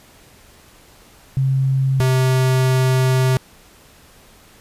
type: tone pair in turn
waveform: sine / square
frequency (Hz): 133.8 / 129.84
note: C3 / C3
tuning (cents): +39 / -13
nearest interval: minor second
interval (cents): 52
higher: first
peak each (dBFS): -14 / -14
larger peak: neither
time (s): 1.37-2 / 2-3.37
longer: second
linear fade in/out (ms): 0
effects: pink hiss -48 dBFS RMS until 4.6 s + resampled to 32000 Hz